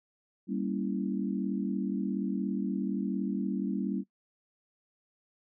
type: chord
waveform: sine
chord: G diminished seventh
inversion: none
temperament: equal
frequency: 196 / 233.1 / 277.2 / 329.6 Hz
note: G3 / Bb3 / Db4 / Fb4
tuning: 0 / 0 / 0 / 0 cents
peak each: -32 / -35 / -35 / -38 dBFS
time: 0.47-4.04 s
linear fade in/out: 50 ms
effects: noise-tail reverb RT60 0.1 s tail -20 dB re dry